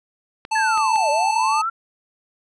clicks, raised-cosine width 0.3 ms, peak -18 dBFS, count 3, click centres 0.451 / 0.776 / 0.959 s
square tone, 880 Hz, A5, in tune, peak -19 dBFS, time 0.51-1.62 s, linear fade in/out 10 ms
sine linear two-way sweep, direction down then up, 1741 to 558 to 1382 Hz, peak -20 dBFS, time 0.55-1.7 s, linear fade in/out 10 ms, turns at 1.1 s
effects resampled to 22050 Hz

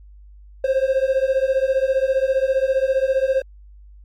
triangle beating tone pair, 523.3 / 538.3 Hz, C5 / C5, 0 / +49 cents, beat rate 15 Hz, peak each -17 dBFS, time 0.64-3.42 s, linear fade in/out 5 ms, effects added 50 Hz sine -41 dBFS peak until 4.04 s + MP3 96 kbps

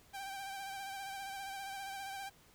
sawtooth tone with vibrato, 784 Hz, G5, in tune, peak -38 dBFS, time 0.13-2.3 s, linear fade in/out 20 ms, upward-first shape sine, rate 15 Hz, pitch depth 32 cents each way, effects pink hiss -64 dBFS RMS until 2.54 s

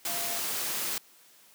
sine tone in noise, 688 Hz, F5, 26 cents flat, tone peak -40 dBFS, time 0.07-0.38 s, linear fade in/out 2 ms, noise white, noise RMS -32 dBFS, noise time 0.05-0.98 s, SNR -11 dB, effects white hiss -58 dBFS RMS until 1.54 s + high-pass 150 Hz 12 dB/octave

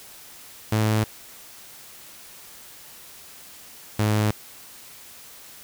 sawtooth tone pair in turn, 108.5 / 106.39 Hz, A2 / G#2, -24 / +42 cents, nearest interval unison, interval 34 cents, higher first, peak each -15 dBFS, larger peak neither, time 0.72-1.04 / 3.99-4.31 s, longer neither, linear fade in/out 5 ms, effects white hiss -45 dBFS RMS until 5.63 s

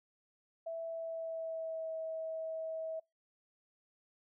sine tone with pitch glide, 659.3 to 643.9 Hz, E5 to E5, 0 to -41 cents, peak -37 dBFS, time 0.66-3 s, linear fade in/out 10 ms, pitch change -41 cents, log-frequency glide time 0.86-1.94 s, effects noise-tail reverb RT60 0.2 s tail -24 dB re dry

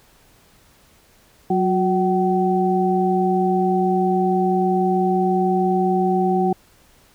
sine tone cluster, 185.4 / 365.1 / 759 Hz, F#3 / F#4 / F#5, +4 / -23 / +44 cents, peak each -20 dBFS, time 1.5-6.53 s, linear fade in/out 5 ms, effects pink hiss -54 dBFS RMS until 7.14 s

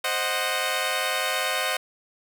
10% pulse chord, C diminished, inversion none, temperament equal with one note detuned, 523.3 / 618.3 / 740 Hz, C5 / Eb5 / Gb5, 0 / -11 / 0 cents, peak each -20 dBFS, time 0.04-1.77 s, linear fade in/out 5 ms, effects none

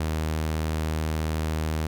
sawtooth tone, 78.5 Hz, D#2, 16 cents sharp, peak -21 dBFS, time 0-1.87 s, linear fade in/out 5 ms, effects none

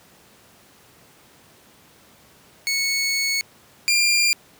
20% pulse tone pair in turn, 2208 / 2394 Hz, C#7 / D7, -7 / +33 cents, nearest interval minor second, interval 140 cents, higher second, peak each -15 / -11 dBFS, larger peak second, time 2.67-3.41 / 3.88-4.33 s, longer first, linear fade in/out 0 ms, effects pink hiss -52 dBFS RMS until 4.59 s + high-pass 100 Hz 12 dB/octave

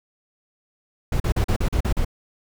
brown noise bursts, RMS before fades -20 dBFS, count 8, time 1.12-2.048 s, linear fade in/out 5 ms, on 81 ms, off 40 ms, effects none

